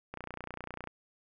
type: click train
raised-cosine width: 0.5 ms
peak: -25 dBFS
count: 23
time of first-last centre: 0.14-0.873 s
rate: 30 Hz
effects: none